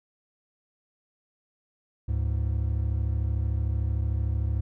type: tone pair together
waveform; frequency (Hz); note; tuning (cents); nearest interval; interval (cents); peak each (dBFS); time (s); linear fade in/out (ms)
triangle; 71.2 / 104.54; C#2 / G#2; +47 / +12; perfect fifth; 665; -24 / -26; 2.08-4.61; 10
effects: none